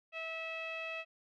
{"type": "tone with low-pass filter", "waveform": "sawtooth", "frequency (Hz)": 650, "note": "E5", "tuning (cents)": -24, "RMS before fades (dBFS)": -41, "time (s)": [0.12, 1.05], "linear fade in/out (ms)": 50, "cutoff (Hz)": 2700, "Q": 6.9, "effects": []}